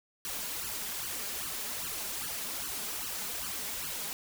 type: noise with flanger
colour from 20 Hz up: white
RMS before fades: -37 dBFS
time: 0.25-4.13 s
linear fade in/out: 0 ms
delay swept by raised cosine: 0.67 to 4.97 ms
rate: 2.5 Hz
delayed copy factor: +1
effects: none